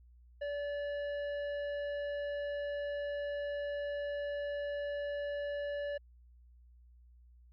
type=tone with hard clipping; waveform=sine; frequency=577 Hz; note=D5; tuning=31 cents flat; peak=-37 dBFS; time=0.41-5.98 s; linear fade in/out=10 ms; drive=12 dB; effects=added 60 Hz sine -57 dBFS peak until 7.52 s + low-pass 3000 Hz 12 dB/octave